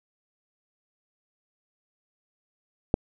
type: click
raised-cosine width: 2 ms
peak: -6 dBFS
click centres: 2.941 s
effects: none